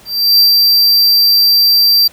square tone with ADSR envelope, 4699 Hz, D8, in tune, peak -5 dBFS, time 0.05-2.08 s, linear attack 340 ms, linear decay 120 ms, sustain -2 dB, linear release 9 ms, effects pink hiss -42 dBFS RMS until 2.12 s + high-pass 60 Hz 12 dB/octave

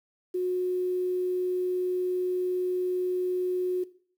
sine tone with quantisation, 364.2 Hz, F#4, 27 cents flat, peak -25 dBFS, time 0.34-3.84 s, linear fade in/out 10 ms, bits 9, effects noise-tail reverb RT60 0.5 s tail -17 dB re dry

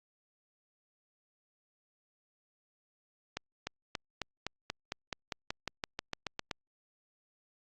accelerating click train, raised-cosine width 0.2 ms, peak -17 dBFS, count 17, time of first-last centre 3.37-6.512 s, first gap 300 ms, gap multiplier 0.94, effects low-pass 7000 Hz 12 dB/octave + Opus 48 kbps

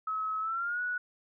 sine tone with pitch glide, 1286 to 1468.7 Hz, E6 to F#6, -43 to -13 cents, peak -30 dBFS, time 0.07-0.98 s, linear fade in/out 5 ms, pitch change +230 cents, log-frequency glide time 0.4-0.81 s, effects none

